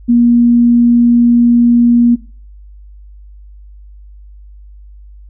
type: tone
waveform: sine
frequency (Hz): 238.1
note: A#3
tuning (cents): +37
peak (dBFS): -5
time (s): 0.08-2.16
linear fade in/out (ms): 20
effects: noise-tail reverb RT60 0.4 s tail -19 dB re dry + added 50 Hz sine -33 dBFS peak until 5.29 s